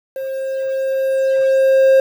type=tone with level ramp; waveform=triangle; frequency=533 Hz; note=C5; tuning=32 cents sharp; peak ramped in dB=-20 to -5 dBFS; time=0.16-2 s; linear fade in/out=2 ms; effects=7-bit